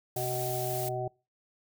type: harmonic tone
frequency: 125.3 Hz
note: B2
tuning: 25 cents sharp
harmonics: 1 / 3 / 5 / 6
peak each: -36 / -36 / -36 / -36 dBFS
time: 0.16-1.08 s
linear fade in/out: 5 ms
type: noise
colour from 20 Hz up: blue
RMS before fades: -38 dBFS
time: 0.16-0.89 s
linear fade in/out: 5 ms
effects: noise-tail reverb RT60 0.3 s tail -25 dB re dry